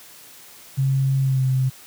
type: tone with pitch glide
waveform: sine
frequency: 134.8 to 130.66 Hz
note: C#3 to C3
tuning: -48 to -2 cents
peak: -16 dBFS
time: 0.77-1.7 s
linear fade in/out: 20 ms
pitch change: -54 cents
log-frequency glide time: 1.22-1.44 s
effects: white hiss -45 dBFS RMS until 1.86 s + high-pass 80 Hz 12 dB/octave